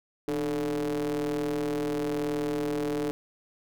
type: ring-modulated tone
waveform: square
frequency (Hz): 69.7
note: C#2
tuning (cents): +10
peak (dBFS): -25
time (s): 0.28-3.11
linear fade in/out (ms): 0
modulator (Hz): 369
effects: none